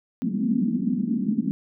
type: band-pass noise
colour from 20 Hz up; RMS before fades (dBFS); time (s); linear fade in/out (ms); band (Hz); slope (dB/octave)
white; -24; 0.22-1.51; 0; 190 to 250; 48
effects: none